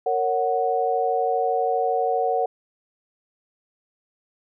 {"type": "chord", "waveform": "sine", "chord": "F# major", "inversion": "first", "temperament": "just", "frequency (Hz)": [462.5, 555, 740], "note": ["A#4", "C#5", "F#5"], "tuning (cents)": [-14, 2, 0], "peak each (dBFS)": [-24, -27, -22], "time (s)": [0.06, 2.46], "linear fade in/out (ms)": 5, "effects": []}